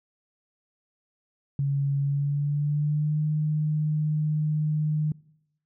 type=tone with pitch glide; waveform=sine; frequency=140 to 152.67 Hz; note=C#3 to D#3; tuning=+18 to -33 cents; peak=-22 dBFS; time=1.59-5.12 s; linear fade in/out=2 ms; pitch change=+149 cents; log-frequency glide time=1.99-3.23 s; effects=noise-tail reverb RT60 0.8 s tail -23 dB re dry